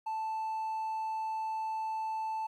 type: tone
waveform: triangle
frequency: 880 Hz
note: A5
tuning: in tune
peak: -30 dBFS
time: 0.06-2.47 s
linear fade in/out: 10 ms
effects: tanh soft clip ceiling -26 dBFS + 12-bit